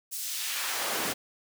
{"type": "noise with high-pass filter sweep", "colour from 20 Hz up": "pink", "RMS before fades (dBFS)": -32, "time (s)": [0.11, 1.14], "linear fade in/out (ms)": 20, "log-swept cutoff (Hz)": [7900, 220], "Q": 0.76, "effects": []}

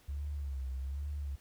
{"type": "tone with vibrato", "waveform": "sine", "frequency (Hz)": 69, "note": "C#2", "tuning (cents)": -7, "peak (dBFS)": -35, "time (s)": [0.08, 1.36], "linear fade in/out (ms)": 10, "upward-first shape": "sine", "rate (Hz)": 1.2, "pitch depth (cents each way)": 100, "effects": ["pink hiss -64 dBFS RMS until 1.4 s"]}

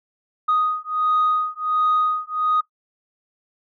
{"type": "beating tone pair", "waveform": "sine", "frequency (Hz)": [1244.5, 1245.9], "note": ["D#6", "D#6"], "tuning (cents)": [0, 2], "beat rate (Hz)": 1.4, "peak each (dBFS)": -20, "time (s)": [0.48, 2.61], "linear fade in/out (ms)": 10, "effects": ["noise-tail reverb RT60 0.1 s tail -19 dB re dry", "tanh soft clip ceiling -12 dBFS"]}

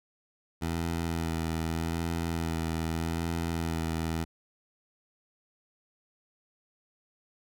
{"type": "tone with vibrato", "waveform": "15% pulse", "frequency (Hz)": 82.41, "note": "E2", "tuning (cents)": 0, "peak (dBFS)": -23, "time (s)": [0.61, 4.25], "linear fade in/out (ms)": 20, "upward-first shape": "sine", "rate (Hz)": 0.82, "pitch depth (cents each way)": 26, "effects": []}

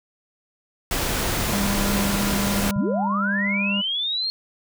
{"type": "noise", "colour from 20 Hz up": "pink", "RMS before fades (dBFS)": -24, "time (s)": [0.91, 2.71], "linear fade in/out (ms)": 2}
{"type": "harmonic tone", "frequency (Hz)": 200.2, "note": "G3", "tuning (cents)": 37, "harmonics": [1, 3, 5, 7], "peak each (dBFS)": [-23, -36, -37, -41], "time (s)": [1.52, 3.82], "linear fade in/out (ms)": 20}
{"type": "linear sweep", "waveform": "sine", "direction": "up", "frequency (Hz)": [99.8, 4289], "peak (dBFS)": -22, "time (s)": [2.76, 4.3], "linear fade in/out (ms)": 0}
{"effects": []}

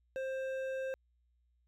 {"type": "tone with hard clipping", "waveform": "triangle", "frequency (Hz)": 528, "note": "C5", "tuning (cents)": 16, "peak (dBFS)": -37, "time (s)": [0.16, 0.94], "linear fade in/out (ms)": 0, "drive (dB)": 13, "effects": ["added 60 Hz sine -70 dBFS peak until 1.67 s"]}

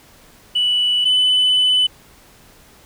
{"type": "tone pair in turn", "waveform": "sine", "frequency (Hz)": [2960, 3005], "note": ["F#7", "F#7"], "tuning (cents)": [0, 26], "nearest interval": "unison", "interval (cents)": 26, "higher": "second", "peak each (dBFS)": [-13, -10], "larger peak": "second", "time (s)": [[0.55, 1.05], [1.05, 1.87]], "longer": "second", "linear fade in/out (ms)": 10, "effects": ["tanh soft clip ceiling -10 dBFS", "pink hiss -48 dBFS RMS until 2.85 s"]}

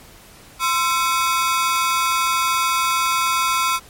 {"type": "ring-modulated tone", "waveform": "sawtooth", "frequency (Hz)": 1189, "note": "D6", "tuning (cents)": 21, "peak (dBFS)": -10, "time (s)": [0.59, 3.8], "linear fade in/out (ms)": 50, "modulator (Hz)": 154, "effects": ["pink hiss -45 dBFS RMS until 3.89 s", "MP3 64 kbps"]}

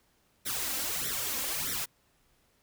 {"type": "noise with flanger", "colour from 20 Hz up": "white", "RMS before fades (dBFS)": -33, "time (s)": [0.45, 1.86], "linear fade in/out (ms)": 20, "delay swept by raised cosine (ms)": [0.52, 3.82], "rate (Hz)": 1.6, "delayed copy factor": 0.95, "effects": ["pink hiss -69 dBFS RMS until 2.62 s"]}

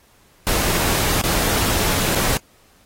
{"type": "noise with dropouts", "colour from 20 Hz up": "pink", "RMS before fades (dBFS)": -20, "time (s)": [0.47, 2.37], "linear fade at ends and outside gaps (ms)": 0, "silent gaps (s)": [[1.214, 1.238], [2.151, 2.155]], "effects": ["pink hiss -55 dBFS RMS until 2.85 s", "AAC 48 kbps"]}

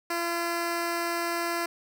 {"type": "tone", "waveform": "10% pulse", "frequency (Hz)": 341, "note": "F4", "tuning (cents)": -41, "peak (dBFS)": -19, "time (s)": [0.1, 1.66], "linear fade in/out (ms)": 5, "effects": []}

